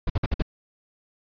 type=noise bursts; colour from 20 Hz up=brown; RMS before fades=-22 dBFS; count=5; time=0.07-0.423 s; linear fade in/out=5 ms; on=29 ms; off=52 ms; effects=resampled to 11025 Hz